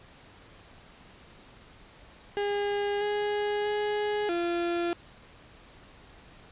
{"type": "tone with pitch steps", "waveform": "35% pulse", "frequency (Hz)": [407.4, 414.2, 417.2, 344.3], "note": ["G#4", "G#4", "G#4", "F4"], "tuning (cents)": [-33, -5, 8, -25], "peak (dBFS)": -25, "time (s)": [2.37, 4.93], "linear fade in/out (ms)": 0, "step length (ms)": 640, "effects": ["pink hiss -53 dBFS RMS until 6.51 s", "resampled to 8000 Hz"]}